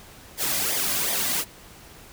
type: noise with flanger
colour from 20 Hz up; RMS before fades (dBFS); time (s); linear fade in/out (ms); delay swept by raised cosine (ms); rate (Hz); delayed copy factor
white; -25; 0.37-1.45; 50; 0.7 to 2.3; 2.7; -0.7
effects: pink hiss -47 dBFS RMS until 2.12 s